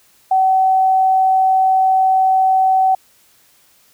sine tone, 759 Hz, F#5, 44 cents sharp, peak -10 dBFS, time 0.31-2.95 s, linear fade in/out 5 ms, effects white hiss -53 dBFS RMS until 3.93 s

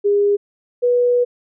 sine tone pair in turn, 407.1 / 488.5 Hz, G#4 / B4, -35 / -19 cents, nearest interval minor third, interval 316 cents, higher second, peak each -12 dBFS, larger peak neither, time 0.04-0.37 / 0.82-1.25 s, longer second, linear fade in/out 20 ms, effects none

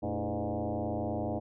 sine tone with frequency modulation, 193.8 Hz, G3, 20 cents flat, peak -30 dBFS, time 0.02-1.4 s, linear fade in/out 20 ms, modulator 104 Hz, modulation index 5.4, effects none

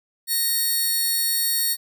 5% pulse tone pair together, 1864.7 / 4399 Hz, A#6 / C#8, 0 / -14 cents, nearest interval octave + minor third, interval 1486 cents, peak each -17 / -14 dBFS, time 0.27-1.77 s, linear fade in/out 50 ms, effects none

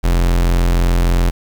45% pulse tone, 43.35 Hz, F1, 12 cents flat, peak -11 dBFS, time 0.03-1.31 s, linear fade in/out 20 ms, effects 7-bit

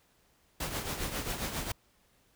pink noise with tremolo, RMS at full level -33 dBFS, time 0.6-1.72 s, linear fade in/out 5 ms, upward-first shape triangle, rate 7.4 Hz, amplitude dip 65%, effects pink hiss -68 dBFS RMS until 2.35 s

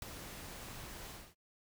pink noise with ADSR envelope, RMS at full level -39 dBFS, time 0.02-1.35 s, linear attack 3 ms, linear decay 11 ms, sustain -9 dB, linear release 240 ms, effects noise-tail reverb RT60 0.1 s tail -24 dB re dry

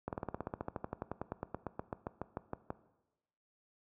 slowing click train, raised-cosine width 1 ms, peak -23 dBFS, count 28, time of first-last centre 0.08-2.704 s, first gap 48 ms, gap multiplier 1.05, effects noise-tail reverb RT60 1.0 s tail -17 dB re dry + high-pass 60 Hz 12 dB/octave

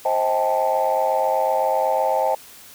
sine chord, A half-diminished seventh, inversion first, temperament just, 528 / 633.6 / 792 / 880 Hz, C5 / Eb5 / G5 / A5, +16 / +31 / +18 / 0 cents, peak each -22 dBFS, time 0.05-2.35 s, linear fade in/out 5 ms, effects tanh soft clip ceiling -10 dBFS + white hiss -44 dBFS RMS until 2.74 s

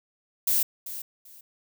violet noise with echo, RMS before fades -23 dBFS, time 0.47-0.63 s, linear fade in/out 5 ms, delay 390 ms, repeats 2, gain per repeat -13 dB, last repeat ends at 1.41 s, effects none

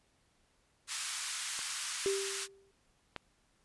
white band-pass noise, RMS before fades -39 dBFS, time 0.87-2.48 s, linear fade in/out 50 ms, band 1100 to 10000 Hz, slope 24 dB/octave
clicks, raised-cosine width 0.3 ms, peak -28 / -22 dBFS, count 2, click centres 1.591 / 3.163 s
sine tone with exponential decay, 392 Hz, G4, in tune, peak -27 dBFS, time 2.06-2.71 s, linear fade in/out 0 ms, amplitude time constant 140 ms
effects pink hiss -72 dBFS RMS until 3.64 s + resampled to 24000 Hz

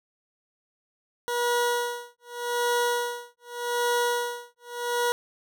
20% pulse tone with tremolo, 481.6 Hz, B4, 44 cents flat, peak -17 dBFS, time 1.28-5.12 s, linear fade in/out 0 ms, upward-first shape sine, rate 0.84 Hz, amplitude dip 100%, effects none

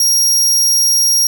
sawtooth tone, 5620 Hz, F8, 10 cents sharp, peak -7 dBFS, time 0-1.27 s, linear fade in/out 2 ms, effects none

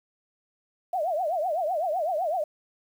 sine tone with vibrato, 672 Hz, E5, 33 cents sharp, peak -24 dBFS, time 0.93-2.44 s, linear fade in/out 5 ms, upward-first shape triangle, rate 7.9 Hz, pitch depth 260 cents each way, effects 9-bit

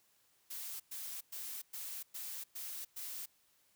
blue noise bursts, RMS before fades -44 dBFS, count 7, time 0.5-3.26 s, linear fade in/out 10 ms, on 300 ms, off 110 ms, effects white hiss -72 dBFS RMS until 3.75 s

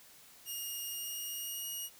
5% pulse tone with pitch glide, 2846 to 2881 Hz, F7 to F#7, +32 to -47 cents, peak -30 dBFS, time 0.45-1.9 s, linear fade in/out 50 ms, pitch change +21 cents, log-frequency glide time 0.89-1.71 s, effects white hiss -58 dBFS RMS until 1.99 s

